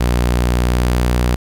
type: tone with pitch glide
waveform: sawtooth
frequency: 60.4 to 61 Hz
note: B1 to B1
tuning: -38 to -21 cents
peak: -9 dBFS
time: 0-1.36 s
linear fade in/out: 10 ms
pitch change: +17 cents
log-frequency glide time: 0.47-0.87 s
effects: 8-bit